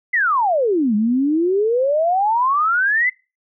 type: exponential two-way sweep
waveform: sine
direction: down then up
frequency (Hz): 2070 to 204.3 to 2070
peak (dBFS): -14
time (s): 0.13-3.1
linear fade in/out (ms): 10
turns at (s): 0.95
effects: noise-tail reverb RT60 0.3 s tail -25 dB re dry